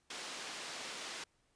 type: band-pass noise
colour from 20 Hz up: white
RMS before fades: -45 dBFS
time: 0.1-1.24 s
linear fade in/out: 5 ms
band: 240 to 5100 Hz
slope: 12 dB/octave
effects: pink hiss -75 dBFS RMS until 1.55 s + resampled to 22050 Hz